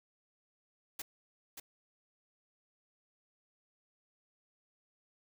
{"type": "noise with echo", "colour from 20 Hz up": "white", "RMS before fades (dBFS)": -41, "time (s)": [0.99, 1.02], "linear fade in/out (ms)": 5, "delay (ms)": 580, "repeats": 1, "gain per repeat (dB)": -6, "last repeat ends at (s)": 1.6, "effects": []}